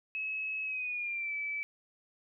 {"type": "tone with pitch glide", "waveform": "sine", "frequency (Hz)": [2575, 2307], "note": ["E7", "D7"], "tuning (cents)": [-41, -31], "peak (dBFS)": -33, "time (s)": [0.15, 1.63], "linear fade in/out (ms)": 0, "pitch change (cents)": -190, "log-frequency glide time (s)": [0.64, 1.34], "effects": []}